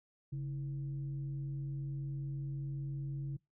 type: tone with frequency modulation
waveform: sine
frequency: 139.4 Hz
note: C#3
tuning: 10 cents sharp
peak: -36 dBFS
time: 0.32-3.37 s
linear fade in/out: 10 ms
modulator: 184 Hz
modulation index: 0.31
effects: noise-tail reverb RT60 0.2 s tail -24 dB re dry